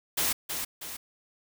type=noise with echo; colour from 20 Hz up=white; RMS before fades=-27 dBFS; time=0.17-0.33 s; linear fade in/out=10 ms; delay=320 ms; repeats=2; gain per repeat=-6 dB; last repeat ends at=0.97 s; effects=none